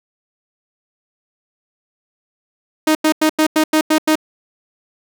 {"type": "tone bursts", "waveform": "sawtooth", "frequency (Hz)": 311.1, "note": "D#4", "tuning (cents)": 0, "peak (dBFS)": -7, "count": 8, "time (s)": [2.87, 4.155], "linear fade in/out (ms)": 5, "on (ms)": 81, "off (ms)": 91, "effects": []}